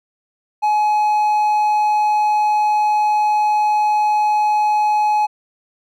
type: tone with hard clipping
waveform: triangle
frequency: 845 Hz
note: G#5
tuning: 30 cents sharp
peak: -14 dBFS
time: 0.62-5.27 s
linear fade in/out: 20 ms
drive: 6 dB
effects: none